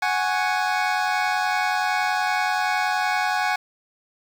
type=chord; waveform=25% pulse; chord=F# suspended second; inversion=none; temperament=equal; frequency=740 / 830.6 / 1108.7 Hz; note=F#5 / G#5 / C#6; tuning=0 / 0 / 0 cents; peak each=-20 / -20 / -26 dBFS; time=0.02-3.56 s; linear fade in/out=5 ms; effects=low-pass 5000 Hz 12 dB/octave + 7-bit